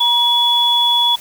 sine tone pair together, 953 / 3400 Hz, A#5 / G#7, +38 / +40 cents, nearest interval octave + minor seventh, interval 2202 cents, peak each -17 / -12 dBFS, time 0-1.16 s, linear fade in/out 10 ms, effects white hiss -37 dBFS RMS until 1.2 s

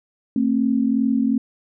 sine tone pair together, 225 / 267.6 Hz, A3 / C4, +39 / +39 cents, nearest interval minor third, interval 300 cents, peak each -19 dBFS, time 0.36-1.38 s, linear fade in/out 2 ms, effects none

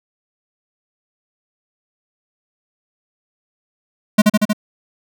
square tone with echo, 211.2 Hz, G#3, 29 cents sharp, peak -6 dBFS, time 4.18-4.22 s, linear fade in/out 10 ms, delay 78 ms, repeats 4, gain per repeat -2 dB, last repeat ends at 4.532 s, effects none

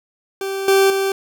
40% pulse tone with level steps, 389.3 Hz, G4, 12 cents flat, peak -21 / -10 / -16 dBFS, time 0.41-1.12 s, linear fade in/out 2 ms, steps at 0.68 / 0.9 s, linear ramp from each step 2 ms, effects none

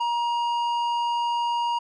sine tone with tanh clipping, 947 Hz, A#5, 27 cents sharp, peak -24 dBFS, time 0-1.79 s, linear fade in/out 10 ms, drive 10 dB, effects none

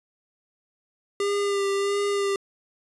square tone with vibrato, 400.5 Hz, G4, 37 cents sharp, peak -23 dBFS, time 1.2-2.36 s, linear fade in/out 2 ms, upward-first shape sine, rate 1.5 Hz, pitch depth 22 cents each way, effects resampled to 24000 Hz

